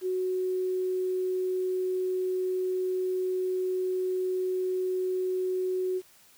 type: tone with quantisation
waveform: sine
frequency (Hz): 370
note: F#4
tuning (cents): 0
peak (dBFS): -26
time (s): 0.01-6.02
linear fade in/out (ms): 50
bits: 9
effects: white hiss -58 dBFS RMS until 6.37 s